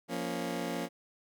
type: chord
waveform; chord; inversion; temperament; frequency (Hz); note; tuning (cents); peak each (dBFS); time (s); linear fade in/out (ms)
20% pulse; Bb minor; second; just; 174.81 / 233.1 / 279.7; F3 / Bb3 / Db4; +2 / 0 / +16; -33; 0.08-0.89; 50
effects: none